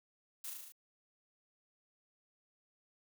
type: noise with echo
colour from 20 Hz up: blue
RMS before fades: -44 dBFS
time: 0.44-0.5 s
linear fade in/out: 5 ms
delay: 37 ms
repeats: 6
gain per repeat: -2 dB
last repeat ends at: 0.722 s
effects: none